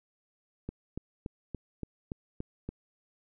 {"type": "click train", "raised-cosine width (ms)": 3, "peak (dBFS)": -23, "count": 8, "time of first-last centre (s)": [0.69, 2.69], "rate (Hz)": 3.5, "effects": []}